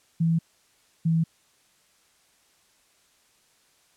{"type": "tone pair in turn", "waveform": "sine", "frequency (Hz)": [164.81, 163.39], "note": ["E3", "E3"], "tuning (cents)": [0, -15], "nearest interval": "unison", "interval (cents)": 15, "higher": "first", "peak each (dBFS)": -19, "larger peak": "neither", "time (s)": [[0.2, 0.39], [1.05, 1.24]], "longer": "neither", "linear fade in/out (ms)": 10, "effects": ["white hiss -63 dBFS RMS until 3.96 s", "low-pass 10000 Hz 12 dB/octave"]}